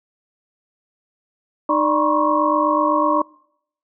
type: tone cluster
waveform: sine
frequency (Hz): 306.9 / 591 / 963 / 1062 / 1110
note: D#4 / D5 / B5 / C6 / C#6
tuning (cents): -24 / +11 / -44 / +25 / +2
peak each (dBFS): -21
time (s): 1.69-3.22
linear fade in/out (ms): 5
effects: noise-tail reverb RT60 0.7 s tail -25 dB re dry